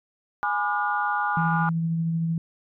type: chord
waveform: sine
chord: G# diminished seventh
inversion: none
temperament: just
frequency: 830.6 / 996.7 / 1196.1 / 1435.3 Hz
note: G#5 / B5 / D6 / F6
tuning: 0 / +16 / +31 / +47 cents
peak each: -26 / -31 / -28 / -27 dBFS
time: 0.43-1.69 s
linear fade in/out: 0 ms
type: tone with tremolo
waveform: sine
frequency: 164.9 Hz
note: E3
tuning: 1 cent sharp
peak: -21 dBFS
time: 1.37-2.38 s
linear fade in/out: 2 ms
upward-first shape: triangle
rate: 13 Hz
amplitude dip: 25%
effects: tanh soft clip ceiling -10 dBFS